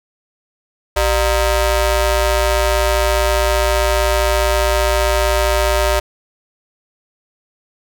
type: ring-modulated tone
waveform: sawtooth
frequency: 329.6 Hz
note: E4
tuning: in tune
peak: -6 dBFS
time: 0.96-6 s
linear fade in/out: 10 ms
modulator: 272 Hz
effects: none